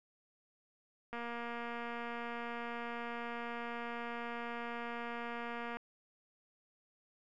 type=click train; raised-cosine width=0.5 ms; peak=-28 dBFS; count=1096; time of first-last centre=1.13-5.77 s; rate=236 Hz; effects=none